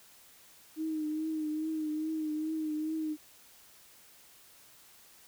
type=tone with vibrato; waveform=sine; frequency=311.1 Hz; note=D#4; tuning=in tune; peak=-31 dBFS; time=0.76-3.17 s; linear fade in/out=50 ms; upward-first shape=triangle; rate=2.4 Hz; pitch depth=46 cents each way; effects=white hiss -58 dBFS RMS until 5.27 s